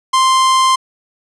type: tone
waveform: 45% pulse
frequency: 1046.5 Hz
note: C6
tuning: in tune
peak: -9 dBFS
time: 0.13-0.76 s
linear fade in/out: 10 ms
effects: resampled to 24000 Hz